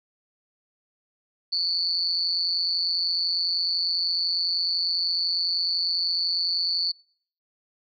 sine tone with amplitude modulation, 4475 Hz, C#8, 16 cents sharp, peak -18 dBFS, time 1.52-6.92 s, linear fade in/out 10 ms, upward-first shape sine, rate 174 Hz, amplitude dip 100%, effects noise-tail reverb RT60 0.6 s tail -26 dB re dry

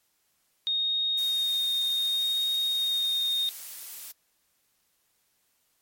sine tone with vibrato, 3706 Hz, A#7, 11 cents flat, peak -24 dBFS, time 0.67-3.49 s, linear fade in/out 0 ms, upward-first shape sine, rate 0.67 Hz, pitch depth 9 cents each way
blue noise, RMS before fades -40 dBFS, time 1.17-4.12 s, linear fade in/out 10 ms
effects white hiss -71 dBFS RMS until 5.81 s + MP3 64 kbps

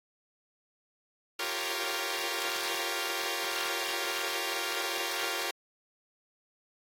5% pulse chord, G half-diminished seventh, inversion third, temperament equal, 349.2 / 392 / 466.2 / 554.4 Hz, F4 / G4 / Bb4 / Db5, 0 / 0 / 0 / 0 cents, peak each -26 dBFS, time 1.39-5.51 s, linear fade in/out 5 ms, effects AAC 48 kbps

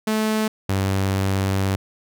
sawtooth tone pair in turn, 217.1 / 96.71 Hz, A3 / G2, -23 / -23 cents, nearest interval octave + major second, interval 1400 cents, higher first, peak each -15 dBFS, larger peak neither, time 0.07-0.48 / 0.69-1.76 s, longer second, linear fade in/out 5 ms, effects none

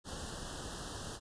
pink band-stop noise, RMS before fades -43 dBFS, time 0.04-1.2 s, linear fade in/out 50 ms, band 1800 to 2800 Hz, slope 96 dB/octave, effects resampled to 22050 Hz

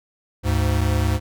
square tone pair together, 73.42 / 103.57 Hz, D2 / G#2, 0 / -4 cents, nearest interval tritone, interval 596 cents, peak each -21 dBFS, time 0.43-1.2 s, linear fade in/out 50 ms, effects none

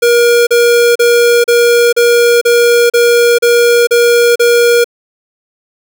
square tone bursts, 475.2 Hz, A#4, 33 cents sharp, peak -6 dBFS, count 10, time 0.02-4.844 s, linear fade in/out 10 ms, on 450 ms, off 36 ms, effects none

